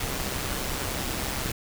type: noise with amplitude modulation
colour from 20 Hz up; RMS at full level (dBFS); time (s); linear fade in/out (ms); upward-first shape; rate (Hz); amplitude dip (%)
pink; -28; 0-1.52; 5; sine; 131; 50
effects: none